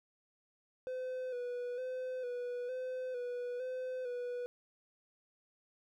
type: tone with vibrato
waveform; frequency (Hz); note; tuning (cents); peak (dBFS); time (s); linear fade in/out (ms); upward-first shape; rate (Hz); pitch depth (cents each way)
triangle; 500; B4; +21; -35; 0.87-4.46; 0; square; 1.1; 37
effects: none